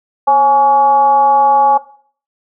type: tone with frequency modulation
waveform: sine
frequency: 838 Hz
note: G#5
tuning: 15 cents sharp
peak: -6 dBFS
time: 0.27-1.78 s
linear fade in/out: 10 ms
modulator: 294 Hz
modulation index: 0.57
effects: noise-tail reverb RT60 0.5 s tail -17 dB re dry